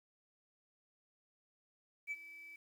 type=tone with ADSR envelope; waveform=sine; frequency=2304 Hz; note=D7; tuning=34 cents flat; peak=-34 dBFS; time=2.07-2.56 s; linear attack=43 ms; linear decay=39 ms; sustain=-16 dB; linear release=4 ms; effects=tanh soft clip ceiling -35 dBFS + 11-bit